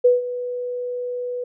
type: tone with ADSR envelope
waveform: sine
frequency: 492.6 Hz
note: B4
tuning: 5 cents flat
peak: -9 dBFS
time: 0.04-1.44 s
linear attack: 12 ms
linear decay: 160 ms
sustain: -15 dB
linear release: 5 ms
effects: none